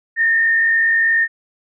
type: tone with frequency modulation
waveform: sine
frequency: 1823 Hz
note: A#6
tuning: 39 cents flat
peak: -12 dBFS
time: 0.16-1.28 s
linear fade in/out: 50 ms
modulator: 50.4 Hz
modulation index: 0.67
effects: none